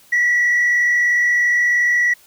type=tone with frequency modulation; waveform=sine; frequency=1941 Hz; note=B6; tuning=31 cents flat; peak=-11 dBFS; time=0.12-2.14 s; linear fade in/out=10 ms; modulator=43 Hz; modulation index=0.7; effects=tanh soft clip ceiling -11 dBFS + white hiss -50 dBFS RMS until 2.26 s